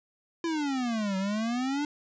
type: exponential two-way sweep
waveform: square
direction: down then up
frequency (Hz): 340.8 to 187.8 to 298.6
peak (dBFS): -28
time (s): 0.44-1.85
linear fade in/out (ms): 2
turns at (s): 1.17
effects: resampled to 16000 Hz + 11-bit